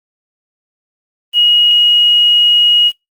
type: tone with quantisation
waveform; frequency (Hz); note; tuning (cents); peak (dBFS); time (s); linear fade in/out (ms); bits
sine; 2890; F#7; -41; -6; 1.33-2.92; 50; 6
effects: noise-tail reverb RT60 0.2 s tail -25 dB re dry + Opus 32 kbps